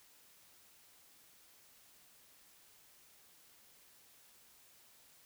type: silence
effects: white hiss -64 dBFS RMS until 5.25 s